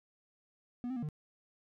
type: tone with pitch steps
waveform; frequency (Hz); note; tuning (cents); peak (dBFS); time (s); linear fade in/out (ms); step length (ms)
triangle; 243.9 / 260.5 / 238 / 151.5; B3 / C4 / A#3 / D#3; -21 / -7 / +36 / -46; -33; 0.84-1.088; 0; 62
effects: none